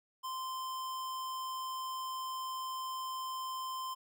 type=tone; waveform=square; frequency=1039 Hz; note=C6; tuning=12 cents flat; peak=-38 dBFS; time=0.23-3.95 s; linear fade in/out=20 ms; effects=none